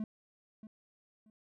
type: tone with echo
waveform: triangle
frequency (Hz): 216.1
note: A3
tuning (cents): -31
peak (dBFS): -32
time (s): 0-0.04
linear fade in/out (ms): 2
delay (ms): 630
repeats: 2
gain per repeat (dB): -13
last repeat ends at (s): 1.3
effects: none